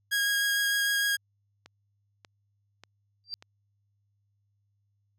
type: tone with vibrato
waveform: sawtooth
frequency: 1639 Hz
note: G#6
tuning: 23 cents flat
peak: -21 dBFS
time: 0.11-1.17 s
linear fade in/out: 20 ms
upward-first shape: triangle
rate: 6.6 Hz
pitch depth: 11 cents each way
type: click train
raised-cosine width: 0.2 ms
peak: -30 dBFS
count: 4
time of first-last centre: 1.66-3.425 s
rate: 1.7 Hz
type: tone with exponential growth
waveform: sine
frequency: 4699 Hz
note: D8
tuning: in tune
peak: -29 dBFS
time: 3.24-3.34 s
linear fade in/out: 0 ms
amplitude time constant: 20 ms
effects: added 101 Hz sine -70 dBFS peak until 5.18 s